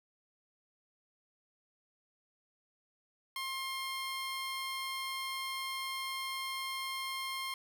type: tone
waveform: 15% pulse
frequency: 1064 Hz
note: C6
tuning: 29 cents sharp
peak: -30 dBFS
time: 3.36-7.54 s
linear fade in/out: 2 ms
effects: none